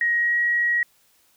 sine tone with pitch glide, 1887 to 1903.4 Hz, A#6 to A#6, +21 to +36 cents, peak -18 dBFS, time 0.01-0.83 s, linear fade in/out 2 ms, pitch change +15 cents, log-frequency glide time 0.14-0.39 s, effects white hiss -61 dBFS RMS until 1.36 s

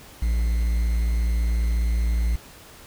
triangle tone with quantisation, 57.3 Hz, A#1, 29 cents flat, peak -17 dBFS, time 0.22-2.36 s, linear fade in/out 5 ms, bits 7, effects pink hiss -46 dBFS RMS until 2.86 s

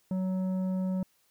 sine tone with tanh clipping, 186.6 Hz, F#3, 15 cents sharp, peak -29 dBFS, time 0.11-1.03 s, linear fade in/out 2 ms, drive 9 dB, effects white hiss -69 dBFS RMS until 1.3 s

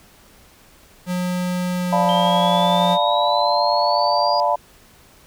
square tone with pitch glide, 180 to 178.14 Hz, F#3 to F3, -47 to +35 cents, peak -21 dBFS, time 1.06-2.98 s, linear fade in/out 50 ms, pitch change -18 cents, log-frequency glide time 1.73-2.17 s
sine chord, B half-diminished seventh, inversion first, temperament equal, 587.3 / 698.5 / 880 / 987.8 Hz, D5 / F5 / A5 / B5, 0 / 0 / 0 / 0 cents, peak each -21 dBFS, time 1.92-4.56 s, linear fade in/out 10 ms
sine exponential sweep, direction up, 3136 to 4863 Hz, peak -24 dBFS, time 2.09-4.4 s, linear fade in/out 0 ms
effects pink hiss -50 dBFS RMS until 5.26 s

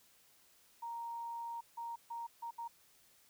sine tone bursts at uneven times, 932.3 Hz, A#5, in tune, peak -40 dBFS, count 5, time 0.82-1.61 / 1.77-1.96 / 2.1-2.27 / 2.42-2.51 / 2.58-2.68 s, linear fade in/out 10 ms, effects white hiss -67 dBFS RMS until 3.29 s

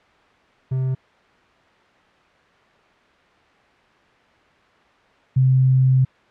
triangle / sine tone pair in turn, 130.5 / 130.5 Hz, C3 / C3, -4 / -4 cents, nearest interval unison, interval 0 cents, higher neither, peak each -17 / -12 dBFS, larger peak second, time 0.71-0.95 / 5.36-6.05 s, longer second, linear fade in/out 10 ms, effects white hiss -54 dBFS RMS until 6.3 s + low-pass 2000 Hz 12 dB/octave

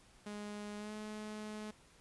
sawtooth tone with pitch glide, 207.7 to 213.2 Hz, G#3 to G#3, 0 to +46 cents, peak -39 dBFS, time 0.26-1.71 s, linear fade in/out 5 ms, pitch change +46 cents, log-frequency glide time 0.77-0.92 s, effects pink hiss -64 dBFS RMS until 2 s + resampled to 24000 Hz

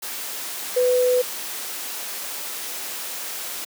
sine tone in noise, 499.5 Hz, B4, 20 cents sharp, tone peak -15 dBFS, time 0.76-1.22 s, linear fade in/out 10 ms, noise white, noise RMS -31 dBFS, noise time 0.02-3.65 s, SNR +13 dB, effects high-pass 300 Hz 12 dB/octave

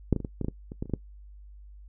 clicks, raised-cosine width 3 ms, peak -8 / -16 / -23 / -20 / -17 / -17 / -17 / -25 / -18 / -30 / -25 / -13 dBFS, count 12, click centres 0.127 / 0.163 / 0.203 / 0.248 / 0.413 / 0.446 / 0.484 / 0.719 / 0.825 / 0.857 / 0.897 / 0.937 s, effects noise-tail reverb RT60 0.1 s tail -20 dB re dry + added 50 Hz sine -45 dBFS peak until 1.88 s

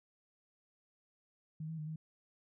sine tone with pitch steps, 156.6 / 161.3 / 153.1 / 157.8 Hz, D#3 / E3 / D#3 / D#3, +11 / -37 / -28 / +25 cents, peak -39 dBFS, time 1.6-1.96 s, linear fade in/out 5 ms, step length 90 ms, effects none

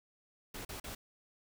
pink noise bursts, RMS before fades -44 dBFS, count 3, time 0.54-0.95 s, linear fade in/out 5 ms, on 110 ms, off 40 ms, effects none

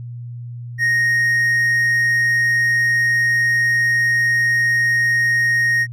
triangle tone, 1864.7 Hz, A#6, in tune, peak -12 dBFS, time 0.78-5.87 s, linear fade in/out 50 ms, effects added 120 Hz sine -28 dBFS peak until 5.92 s

